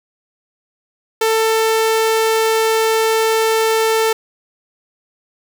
sawtooth tone, 444.8 Hz, A4, 19 cents sharp, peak -9 dBFS, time 1.21-4.13 s, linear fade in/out 5 ms, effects none

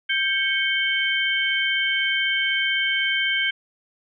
sine tone cluster, 1581 / 2216 / 3114 Hz, G6 / C#7 / G7, +14 / -1 / -12 cents, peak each -24 dBFS, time 0.09-3.51 s, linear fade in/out 10 ms, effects none

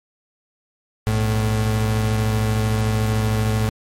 35% pulse tone pair together, 61.12 / 108.9 Hz, B1 / A2, -17 / -17 cents, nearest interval minor seventh, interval 1000 cents, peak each -24 / -16 dBFS, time 1.07-3.69 s, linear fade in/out 0 ms, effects MP3 64 kbps

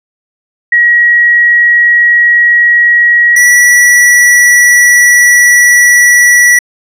sine / square tone pair in turn, 1906 / 1946 Hz, A#6 / B6, +38 / -26 cents, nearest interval unison, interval 36 cents, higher second, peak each -3 dBFS, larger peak neither, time 0.72-3.36 / 3.36-6.59 s, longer second, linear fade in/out 5 ms, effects resampled to 32000 Hz

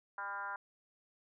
sine tone with frequency modulation, 1200 Hz, D6, 37 cents sharp, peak -38 dBFS, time 0.18-0.56 s, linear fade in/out 2 ms, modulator 200 Hz, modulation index 2, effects none

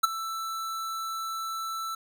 square tone with ADSR envelope, 1325 Hz, E6, 9 cents sharp, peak -16 dBFS, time 0.03-1.95 s, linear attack 12 ms, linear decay 16 ms, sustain -16 dB, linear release 5 ms, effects none

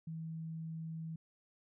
sine tone, 161.7 Hz, E3, 33 cents flat, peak -40 dBFS, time 0.07-1.16 s, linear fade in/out 5 ms, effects none

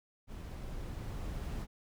brown noise with level ramp, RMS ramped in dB -44 to -38 dBFS, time 0.27-1.67 s, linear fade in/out 50 ms, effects none

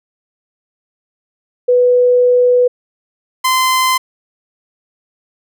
sine / sawtooth tone pair in turn, 493.9 / 1033 Hz, B4 / C6, 0 / -22 cents, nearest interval octave + minor second, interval 1278 cents, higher second, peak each -7 dBFS, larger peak neither, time 1.68-2.68 / 3.44-3.98 s, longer first, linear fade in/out 10 ms, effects none

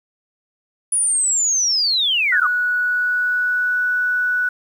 sine linear sweep, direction down, 9910 to 1117 Hz, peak -15 dBFS, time 0.92-2.47 s, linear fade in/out 5 ms
sine tone with pitch glide, 1468 to 1479.1 Hz, F#6 to F#6, -14 to -1 cents, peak -16 dBFS, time 2.32-4.49 s, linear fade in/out 5 ms, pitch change +13 cents, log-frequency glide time 2.55-3.79 s
effects 8-bit

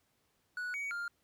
triangle tone with pitch steps, 1471 / 2253 / 1402 Hz, F#6 / C#7 / F6, -11 / +28 / +6 cents, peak -34 dBFS, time 0.57-1.08 s, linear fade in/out 2 ms, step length 170 ms, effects pink hiss -75 dBFS RMS until 1.23 s + high-pass 60 Hz 12 dB/octave

